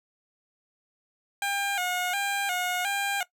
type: tone with vibrato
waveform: 15% pulse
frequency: 760 Hz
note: F#5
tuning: 46 cents sharp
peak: -20 dBFS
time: 1.42-3.23 s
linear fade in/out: 2 ms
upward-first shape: square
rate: 1.4 Hz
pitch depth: 89 cents each way
effects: noise-tail reverb RT60 0.1 s tail -18 dB re dry